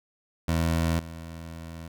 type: tone with level steps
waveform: 20% pulse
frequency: 82.41 Hz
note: E2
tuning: in tune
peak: -18 / -33 dBFS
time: 0.48-1.88 s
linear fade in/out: 5 ms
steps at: 0.99 s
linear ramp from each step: 2 ms
effects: none